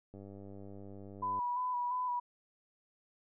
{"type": "click train", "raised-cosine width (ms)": 2, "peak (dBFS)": -37, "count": 125, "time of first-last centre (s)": [0.14, 1.39], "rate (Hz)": 99.2}
{"type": "tone with vibrato", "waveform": "sine", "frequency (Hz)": 987.8, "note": "B5", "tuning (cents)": 0, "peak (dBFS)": -32, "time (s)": [1.22, 2.2], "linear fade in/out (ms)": 10, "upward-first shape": "square", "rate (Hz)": 2.9, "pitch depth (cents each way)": 24}
{"effects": []}